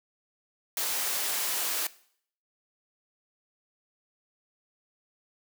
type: high-pass noise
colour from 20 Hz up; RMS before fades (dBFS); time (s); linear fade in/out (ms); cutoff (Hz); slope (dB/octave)
white; -30; 0.77-1.87; 2; 380; 12
effects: noise-tail reverb RT60 0.6 s tail -19 dB re dry